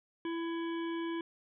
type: harmonic tone with a mistuned harmonic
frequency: 333.4 Hz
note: E4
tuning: 20 cents sharp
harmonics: 1 / 3 / 5 / 7 / 9 / 10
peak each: -34 / -44 / -48 / -51 / -53 / -54 dBFS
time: 0.25-1.21 s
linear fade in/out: 2 ms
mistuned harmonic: 7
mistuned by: -46 cents
effects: none